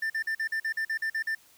triangle tone bursts, 1784 Hz, A6, 23 cents sharp, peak -25 dBFS, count 11, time 0.02-1.35 s, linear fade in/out 5 ms, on 80 ms, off 45 ms, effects white hiss -59 dBFS RMS until 1.57 s

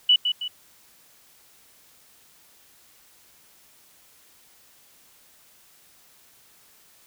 sine tone with echo, 2960 Hz, F#7, in tune, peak -13 dBFS, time 0.09-0.16 s, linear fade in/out 5 ms, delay 160 ms, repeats 2, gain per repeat -7 dB, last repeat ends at 0.48 s, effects white hiss -56 dBFS RMS until 7.06 s

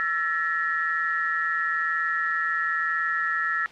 sine tone cluster, 1339 / 1725 / 1886 Hz, E6 / A6 / A#6, +27 / -35 / +20 cents, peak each -27 dBFS, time 0-3.66 s, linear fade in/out 0 ms, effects white hiss -46 dBFS RMS until 3.71 s + low-pass 3000 Hz 12 dB/octave

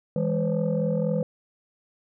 sine tone cluster, 163.1 / 204.9 / 505 / 549 Hz, E3 / G#3 / B4 / C#5, -18 / -23 / +39 / -17 cents, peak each -25 / -27 / -26 / -32 dBFS, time 0.16-1.23 s, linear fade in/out 2 ms, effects tanh soft clip ceiling -15 dBFS

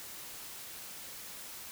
silence, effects white hiss -46 dBFS RMS until 1.71 s

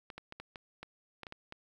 clicks, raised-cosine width 0.3 ms, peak -28 dBFS, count 10, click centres 0.102 / 0.18 / 0.324 / 0.4 / 0.558 / 0.83 / 1.233 / 1.268 / 1.324 / 1.524 s, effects 10-bit

